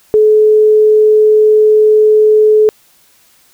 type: tone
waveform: sine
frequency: 428.9 Hz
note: A4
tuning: 44 cents flat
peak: -4 dBFS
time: 0.14-2.69 s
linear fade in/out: 0 ms
effects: white hiss -49 dBFS RMS until 3.53 s